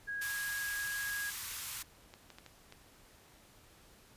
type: tone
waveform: sine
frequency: 1647 Hz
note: G#6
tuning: 15 cents flat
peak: -36 dBFS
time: 0.07-1.31 s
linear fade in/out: 20 ms
type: band-stop noise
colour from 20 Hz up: white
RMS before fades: -41 dBFS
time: 0.21-1.83 s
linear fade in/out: 10 ms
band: 130 to 910 Hz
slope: 48 dB/octave
type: clicks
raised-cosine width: 0.2 ms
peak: -33 dBFS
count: 6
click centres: 1.512 / 2.139 / 2.303 / 2.385 / 2.463 / 2.724 s
effects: pink hiss -61 dBFS RMS until 4.16 s + resampled to 32000 Hz